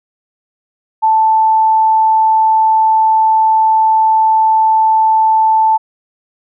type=tone; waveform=sine; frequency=880 Hz; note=A5; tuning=in tune; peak=-7 dBFS; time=1.02-5.78 s; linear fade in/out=20 ms; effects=none